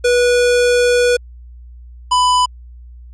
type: tone pair in turn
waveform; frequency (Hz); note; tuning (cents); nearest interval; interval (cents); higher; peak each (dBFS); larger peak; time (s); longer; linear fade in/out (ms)
square; 487.9 / 996.9; B4 / B5; -21 / +16; octave; 1237; second; -11; neither; 0.04-1.17 / 2.11-2.46; first; 10
effects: added 60 Hz sine -34 dBFS peak until 3.13 s + resampled to 22050 Hz